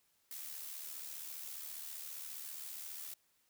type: noise with amplitude modulation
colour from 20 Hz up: blue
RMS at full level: -44 dBFS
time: 0.31-3.14 s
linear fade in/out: 2 ms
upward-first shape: sine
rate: 74.9 Hz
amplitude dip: 50%
effects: white hiss -75 dBFS RMS until 3.49 s